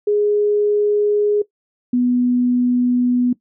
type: tone pair in turn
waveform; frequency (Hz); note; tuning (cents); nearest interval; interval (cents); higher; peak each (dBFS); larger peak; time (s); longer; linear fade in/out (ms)
sine; 415.3 / 246.6; G#4 / B3; 0 / -2; major sixth; 902; first; -13; neither; 0.07-1.42 / 1.93-3.33; second; 5
effects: noise-tail reverb RT60 0.1 s tail -18 dB re dry